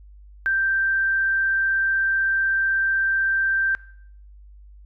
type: tone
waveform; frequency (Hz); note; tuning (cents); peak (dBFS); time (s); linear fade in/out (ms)
sine; 1569; G6; +1; -18; 0.46-3.75; 0
effects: noise-tail reverb RT60 0.6 s tail -20 dB re dry + added 50 Hz sine -43 dBFS peak until 4.85 s